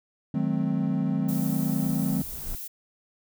triangle chord, D# diminished seventh, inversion none, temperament equal with one note detuned, 155.56 / 185 / 215.2 / 261.6 Hz, D#3 / F#3 / A3 / C4, 0 / 0 / -38 / 0 cents, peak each -27 dBFS, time 0.34-2.22 s, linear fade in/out 5 ms
brown noise with exponential growth, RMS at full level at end -36 dBFS, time 1.21-2.55 s, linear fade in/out 1 ms, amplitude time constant 290 ms
violet noise, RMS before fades -37 dBFS, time 1.28-2.68 s, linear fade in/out 10 ms
effects none

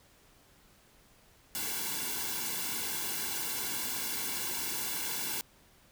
white noise with comb filter, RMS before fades -35 dBFS, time 1.55-5.41 s, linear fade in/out 0 ms, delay 1.6 ms, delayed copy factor -0.8, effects pink hiss -62 dBFS RMS until 5.91 s

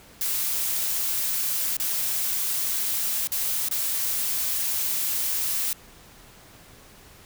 blue noise with dropouts, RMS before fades -26 dBFS, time 0.21-5.73 s, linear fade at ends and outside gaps 1 ms, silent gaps 1.768-1.799 / 3.272-3.319 / 3.686-3.711 s, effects pink hiss -50 dBFS RMS until 7.25 s

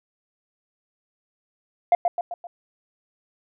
sine tone with echo, 698.5 Hz, F5, in tune, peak -10 dBFS, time 1.92-1.95 s, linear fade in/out 2 ms, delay 130 ms, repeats 4, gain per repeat -6 dB, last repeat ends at 2.47 s, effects tanh soft clip ceiling -11 dBFS

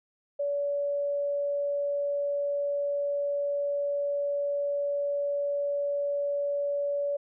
sine tone, 571 Hz, D5, 49 cents flat, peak -26 dBFS, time 0.39-7.17 s, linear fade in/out 10 ms, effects none

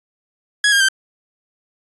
sawtooth tone with pitch steps, 1670 / 1615 / 1561.8 Hz, G#6 / G#6 / G6, +9 / -49 / -7 cents, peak -8 dBFS, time 0.64-0.886 s, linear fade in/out 2 ms, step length 82 ms, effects resampled to 24000 Hz

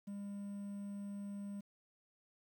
triangle tone with quantisation, 201.5 Hz, G3, 48 cents sharp, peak -40 dBFS, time 0.07-1.61 s, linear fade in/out 10 ms, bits 11, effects none

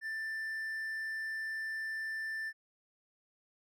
triangle tone, 1774 Hz, A6, 14 cents sharp, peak -34 dBFS, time 0.01-2.53 s, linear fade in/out 50 ms, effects none

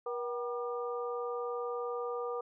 harmonic tone with a mistuned harmonic, 240 Hz, B3, 49 cents flat, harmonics 2 / 3 / 4 / 5, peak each -35 / -44 / -47 / -41 dBFS, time 0.06-2.41 s, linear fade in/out 5 ms, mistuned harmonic 3, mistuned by +100 cents, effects none

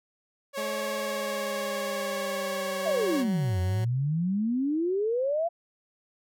sawtooth tone with vibrato, 554.4 Hz, C#5, in tune, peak -26 dBFS, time 0.53-3.25 s, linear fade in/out 50 ms, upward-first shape sine, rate 20 Hz, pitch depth 42 cents each way
15% pulse tone with pitch glide, 213.3 to 185.69 Hz, G#3 to F#3, +46 to +6 cents, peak -29 dBFS, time 0.57-3.85 s, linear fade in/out 10 ms, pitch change -240 cents, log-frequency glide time 0.95-3.56 s
sine exponential two-way sweep, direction down then up, 698.5 to 87.31 to 698.5 Hz, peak -24 dBFS, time 2.85-5.49 s, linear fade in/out 20 ms, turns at 3.6 s
effects none

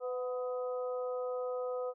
harmonic tone with a mistuned harmonic, 251 Hz, B3, 28 cents sharp, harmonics 2 / 3 / 4 / 5, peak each -34 / -46 / -52 / -45 dBFS, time 0-1.94 s, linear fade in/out 50 ms, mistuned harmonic 3, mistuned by -36 cents, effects none

